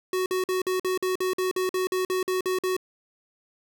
square tone bursts, 371 Hz, F#4, 5 cents sharp, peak -24 dBFS, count 15, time 0.13-2.766 s, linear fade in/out 2 ms, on 130 ms, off 49 ms, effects none

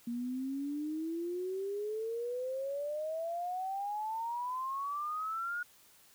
sine exponential sweep, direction up, 233.9 to 1452 Hz, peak -34 dBFS, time 0.07-5.63 s, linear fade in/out 5 ms, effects white hiss -62 dBFS RMS until 6.14 s

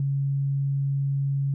sine tone, 138.59 Hz, C#3, in tune, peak -22 dBFS, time 0-1.54 s, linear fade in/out 2 ms, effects none

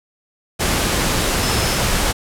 sine tone in noise, 5210 Hz, E8, 21 cents flat, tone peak -28 dBFS, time 1.41-1.79 s, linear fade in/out 20 ms, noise pink, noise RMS -18 dBFS, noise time 0.59-2.13 s, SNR -13 dB, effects low-pass 12000 Hz 12 dB/octave

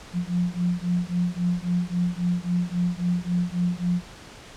sine beating tone pair, 175 / 178.7 Hz, F3 / F3, +4 / +40 cents, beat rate 3.7 Hz, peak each -25 dBFS, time 0.13-4.02 s, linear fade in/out 50 ms, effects pink hiss -44 dBFS RMS until 4.56 s + low-pass 7000 Hz 12 dB/octave

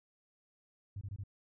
sine tone bursts, 99.4 Hz, G2, 25 cents sharp, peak -38 dBFS, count 4, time 0.96-1.237 s, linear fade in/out 5 ms, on 52 ms, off 23 ms, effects tanh soft clip ceiling -34 dBFS

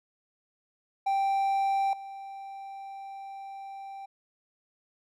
triangle tone with level steps, 784 Hz, G5, in tune, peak -22 / -37 dBFS, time 1.06-4.06 s, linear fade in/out 10 ms, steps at 1.93 s, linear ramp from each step 2 ms, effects none

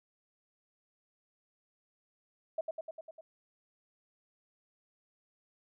sine tone with echo, 642 Hz, E5, 46 cents flat, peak -30 dBFS, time 2.58-2.61 s, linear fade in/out 5 ms, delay 100 ms, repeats 6, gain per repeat -3 dB, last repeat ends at 3.21 s, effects none

